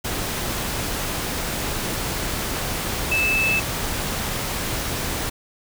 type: tone in noise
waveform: sine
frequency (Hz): 2623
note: E7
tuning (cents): -9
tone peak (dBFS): -18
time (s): 3.11-3.6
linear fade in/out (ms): 10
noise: pink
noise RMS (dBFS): -26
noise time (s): 0.04-5.3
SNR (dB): +5
effects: none